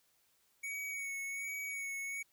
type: tone with vibrato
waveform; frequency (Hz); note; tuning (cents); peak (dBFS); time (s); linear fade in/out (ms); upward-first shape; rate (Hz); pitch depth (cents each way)
square; 2234; C#7; +13; -39; 0.63-2.23; 10; sine; 1.3; 25
effects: white hiss -73 dBFS RMS until 2.32 s